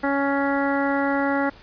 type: harmonic tone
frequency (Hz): 278.8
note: C#4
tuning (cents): +10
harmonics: 1 / 2 / 3 / 4 / 5 / 6 / 7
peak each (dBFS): -23 / -26 / -27 / -33 / -29 / -32 / -32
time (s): 0.03-1.5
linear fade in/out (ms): 10
effects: pink hiss -48 dBFS RMS until 1.62 s + resampled to 11025 Hz